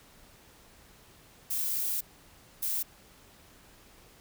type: noise bursts at uneven times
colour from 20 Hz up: violet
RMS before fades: -31 dBFS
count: 2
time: 1.5-2.01 / 2.62-2.83 s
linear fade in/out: 10 ms
effects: pink hiss -57 dBFS RMS until 4.2 s